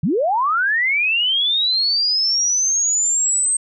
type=linear sweep; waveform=sine; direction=up; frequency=128 to 8360 Hz; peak=-15 dBFS; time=0.03-3.57 s; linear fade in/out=5 ms; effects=none